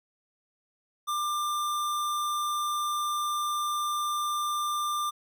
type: tone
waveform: square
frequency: 1192 Hz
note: D6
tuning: 25 cents sharp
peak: -28 dBFS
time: 1.07-5.11 s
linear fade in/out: 20 ms
effects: none